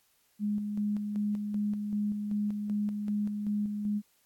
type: tone with tremolo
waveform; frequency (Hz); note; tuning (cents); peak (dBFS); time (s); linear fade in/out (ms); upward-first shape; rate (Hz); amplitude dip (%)
sine; 207.7; G#3; 0; -27; 0.39-4.02; 50; square; 2.6; 40
effects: white hiss -69 dBFS RMS until 4.25 s + AAC 64 kbps